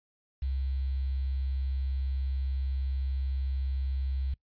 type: tone with quantisation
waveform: sine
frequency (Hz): 66.6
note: C2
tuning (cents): +31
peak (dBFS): -28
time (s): 0.42-4.34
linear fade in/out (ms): 5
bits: 9
effects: noise-tail reverb RT60 0.1 s tail -22 dB re dry + resampled to 11025 Hz